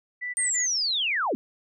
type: tone bursts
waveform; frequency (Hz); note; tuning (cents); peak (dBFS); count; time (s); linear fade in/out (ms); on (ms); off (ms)
sine; 1975.5; B6; 0; -29; 3; 0.21-0.666; 20; 130; 33
type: linear sweep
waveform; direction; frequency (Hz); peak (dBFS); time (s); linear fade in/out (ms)
sine; down; 8870 to 196; -23; 0.37-1.35; 0
effects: none